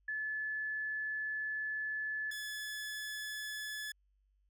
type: tone pair in turn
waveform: sine / sawtooth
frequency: 1727 / 1717.1 Hz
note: A6 / A6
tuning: -33 / -43 cents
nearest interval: unison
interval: 10 cents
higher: first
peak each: -35 / -36 dBFS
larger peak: first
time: 0.08-2.31 / 2.31-3.92 s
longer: first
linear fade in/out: 5 ms
effects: added 49 Hz sine -70 dBFS peak until 4.49 s